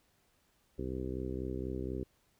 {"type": "harmonic tone", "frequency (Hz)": 64.1, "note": "C2", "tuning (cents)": -35, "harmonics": [1, 2, 3, 4, 5, 6, 7, 8], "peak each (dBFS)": [-41, -43, -46, -43, -43, -41, -48, -51], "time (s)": [0.78, 2.04], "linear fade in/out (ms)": 10, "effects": ["pink hiss -72 dBFS RMS until 2.39 s"]}